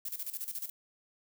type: noise with tremolo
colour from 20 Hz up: violet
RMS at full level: -37 dBFS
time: 0.05-0.7 s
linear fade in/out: 5 ms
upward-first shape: square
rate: 14 Hz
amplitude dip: 75%
effects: none